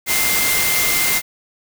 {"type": "tone in noise", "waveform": "sine", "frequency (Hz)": 2093, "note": "C7", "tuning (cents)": 0, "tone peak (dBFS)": -21, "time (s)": [0.06, 1.22], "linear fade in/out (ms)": 50, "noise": "white", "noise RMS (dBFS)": -18, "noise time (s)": [0.06, 1.22], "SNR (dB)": -6, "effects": []}